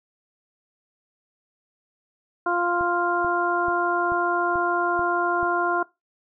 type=harmonic tone; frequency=349.2 Hz; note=F4; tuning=in tune; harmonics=1 / 2 / 3 / 4; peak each=-26 / -26 / -26 / -26 dBFS; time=2.46-5.83 s; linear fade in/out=5 ms
type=click train; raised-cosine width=5 ms; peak=-27 dBFS; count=7; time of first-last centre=2.81-5.43 s; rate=2.29 Hz
effects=noise-tail reverb RT60 0.2 s tail -20 dB re dry